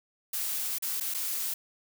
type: noise with dropouts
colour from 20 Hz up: blue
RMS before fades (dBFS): -32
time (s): 0.33-1.54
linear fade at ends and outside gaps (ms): 5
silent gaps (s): 0.785-0.823 / 1.001-1.007 / 1.14-1.145
effects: none